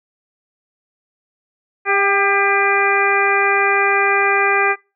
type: harmonic tone with a mistuned harmonic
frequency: 399.3 Hz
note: G4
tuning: 32 cents sharp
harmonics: 1 / 2 / 3 / 4 / 5 / 6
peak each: -20 / -20 / -20 / -20 / -20 / -20 dBFS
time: 1.85-4.76 s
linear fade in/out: 50 ms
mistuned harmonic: 2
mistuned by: -25 cents
effects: noise-tail reverb RT60 0.3 s tail -25 dB re dry